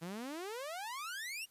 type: exponential sweep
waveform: sawtooth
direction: up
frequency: 159.6 to 2900 Hz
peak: -37 dBFS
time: 0.01-1.46 s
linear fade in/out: 20 ms
effects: white hiss -68 dBFS RMS until 1.5 s + resampled to 32000 Hz